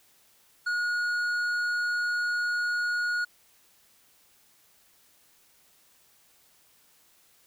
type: tone with tanh clipping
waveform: triangle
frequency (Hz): 1446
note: F#6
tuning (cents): -40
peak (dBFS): -27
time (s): 0.66-3.25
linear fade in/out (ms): 10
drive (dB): 12
effects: white hiss -62 dBFS RMS until 7.46 s